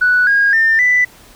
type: tone with pitch steps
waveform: sine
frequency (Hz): 1480 / 1632.7 / 1801.2 / 1987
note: F#6 / G#6 / A6 / B6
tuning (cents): 0 / -30 / +40 / +10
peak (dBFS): -8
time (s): 0.01-1.05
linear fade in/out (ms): 10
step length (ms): 260
effects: tanh soft clip ceiling -4 dBFS + pink hiss -43 dBFS RMS until 1.35 s